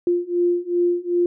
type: beating tone pair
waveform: sine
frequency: 349 / 351.6 Hz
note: F4 / F4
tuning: -1 / +12 cents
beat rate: 2.6 Hz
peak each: -21 / -20 dBFS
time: 0.07-1.26 s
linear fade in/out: 2 ms
effects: none